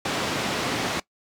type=band-pass noise; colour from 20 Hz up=pink; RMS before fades=-27 dBFS; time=0.05-1 s; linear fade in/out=5 ms; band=170 to 5400 Hz; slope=12 dB/octave; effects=noise-tail reverb RT60 0.1 s tail -20 dB re dry